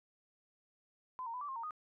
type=tone with pitch steps; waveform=sine; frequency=1017 / 922 / 999 / 1161 / 1065 / 921 / 1239 Hz; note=C6 / A#5 / B5 / D6 / C6 / A#5 / D#6; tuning=-50 / -19 / +20 / -20 / +30 / -21 / -8 cents; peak=-39 dBFS; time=1.19-1.708 s; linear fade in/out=0 ms; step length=74 ms; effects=none